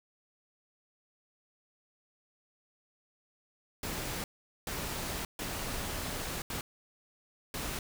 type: noise bursts at uneven times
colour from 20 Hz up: pink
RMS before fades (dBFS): -37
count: 5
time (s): 3.83-4.24 / 4.67-5.25 / 5.39-6.42 / 6.5-6.61 / 7.54-7.79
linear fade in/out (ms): 2
effects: none